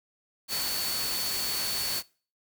sine tone in noise, 4451 Hz, C#8, 6 cents sharp, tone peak -31 dBFS, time 0.48-2.03 s, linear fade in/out 50 ms, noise white, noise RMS -32 dBFS, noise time 0.48-2.03 s, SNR -2 dB, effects noise-tail reverb RT60 0.4 s tail -23 dB re dry

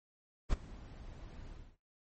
brown noise with ADSR envelope, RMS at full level -28 dBFS, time 0.49-1.77 s, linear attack 40 ms, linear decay 13 ms, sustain -21 dB, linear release 260 ms, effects noise-tail reverb RT60 0.2 s tail -17 dB re dry + MP3 32 kbps

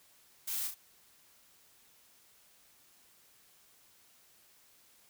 blue noise with echo, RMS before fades -37 dBFS, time 0.47-0.68 s, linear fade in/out 10 ms, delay 33 ms, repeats 2, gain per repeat -5 dB, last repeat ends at 0.746 s, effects white hiss -64 dBFS RMS until 5.09 s

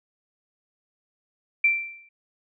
sine tone with exponential decay, 2349 Hz, D7, in tune, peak -14 dBFS, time 1.64-2.09 s, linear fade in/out 5 ms, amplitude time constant 97 ms, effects none

